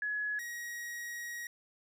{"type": "tone pair in turn", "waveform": ["sine", "45% pulse"], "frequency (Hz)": [1690, 1897], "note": ["G#6", "A#6"], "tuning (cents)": [30, 30], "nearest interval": "major second", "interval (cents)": 200, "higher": "second", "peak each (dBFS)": [-32, -39], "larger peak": "first", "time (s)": [[0.02, 0.39], [0.39, 1.47]], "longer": "second", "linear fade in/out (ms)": 2, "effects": []}